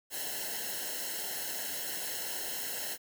white noise with comb filter, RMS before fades -37 dBFS, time 0.1-2.98 s, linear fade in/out 50 ms, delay 0.84 ms, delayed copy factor -1, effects none

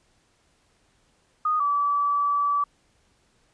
sine tone pair in turn, 1236 / 1152.6 Hz, D#6 / D6, -12 / -33 cents, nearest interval minor second, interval 121 cents, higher first, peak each -20 dBFS, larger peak neither, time 1.45-1.6 / 1.6-2.64 s, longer second, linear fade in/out 5 ms, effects pink hiss -65 dBFS RMS until 3.53 s + resampled to 22050 Hz

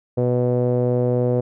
sawtooth tone with low-pass filter, 123.47 Hz, B2, in tune, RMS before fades -19 dBFS, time 0.17-1.41 s, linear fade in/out 10 ms, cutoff 520 Hz, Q 4.1, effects none

